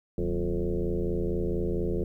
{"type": "tone with frequency modulation", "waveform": "sine", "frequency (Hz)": 183.6, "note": "F#3", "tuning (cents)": -13, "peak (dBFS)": -25, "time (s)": [0.18, 2.04], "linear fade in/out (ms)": 2, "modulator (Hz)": 84.3, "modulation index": 3.5, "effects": ["11-bit"]}